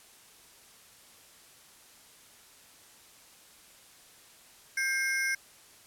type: ring-modulated tone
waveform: square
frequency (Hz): 1864.7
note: A#6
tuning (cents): 0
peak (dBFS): -25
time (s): 4.77-5.35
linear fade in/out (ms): 5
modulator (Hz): 278
effects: white hiss -56 dBFS RMS until 5.86 s + low-pass 12000 Hz 12 dB/octave